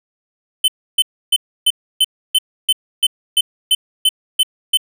square tone bursts, 3055 Hz, G7, 45 cents flat, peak -10 dBFS, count 13, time 0.64-4.773 s, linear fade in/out 5 ms, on 41 ms, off 300 ms, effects none

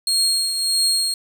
30% pulse tone with tremolo, 4256 Hz, C8, 29 cents sharp, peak -12 dBFS, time 0.07-1.14 s, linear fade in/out 2 ms, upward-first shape triangle, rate 1.6 Hz, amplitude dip 55%, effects 7-bit

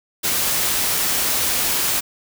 white noise, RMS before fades -20 dBFS, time 0.23-2.01 s, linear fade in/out 20 ms, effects none

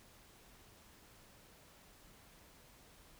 silence, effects pink hiss -62 dBFS RMS until 3.19 s

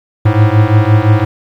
square beating tone pair, 104.1 / 109.9 Hz, G#2 / A2, +5 / -2 cents, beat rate 5.8 Hz, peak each -10 dBFS, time 0.25-1.25 s, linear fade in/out 10 ms, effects low-pass 2000 Hz 12 dB/octave + 7-bit

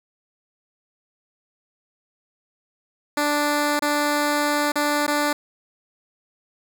10% pulse tone with dropouts, 293.7 Hz, D4, in tune, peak -11 dBFS, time 3.17-5.33 s, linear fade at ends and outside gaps 5 ms, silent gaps 3.794-3.821 / 4.72-4.756 / 5.067-5.077 s, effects none

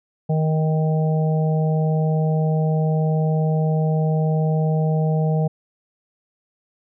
harmonic tone, 156.8 Hz, D#3, 14 cents sharp, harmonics 1 / 3 / 4 / 5, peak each -17 / -27 / -29 / -31 dBFS, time 0.29-5.48 s, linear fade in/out 10 ms, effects none

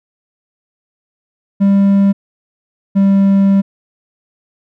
triangle tone pair in turn, 198 / 196.41 Hz, G3 / G3, +18 / +4 cents, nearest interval unison, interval 14 cents, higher first, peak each -5 dBFS, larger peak neither, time 1.6-2.13 / 2.95-3.62 s, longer second, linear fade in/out 20 ms, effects none

